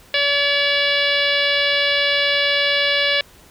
harmonic tone, 571 Hz, D5, 49 cents flat, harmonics 1 / 2 / 3 / 4 / 5 / 6 / 7 / 8 / 9, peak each -23 / -33 / -22 / -22 / -23 / -23 / -25 / -32 / -32 dBFS, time 0.14-3.21 s, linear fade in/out 2 ms, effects pink hiss -48 dBFS RMS until 3.5 s

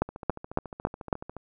two click trains, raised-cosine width 1 ms, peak -9 / -24 dBFS, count 5 / 19, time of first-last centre 0.02-1.128 / 0.09-1.367 s, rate 3.61 / 14.1 Hz, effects none

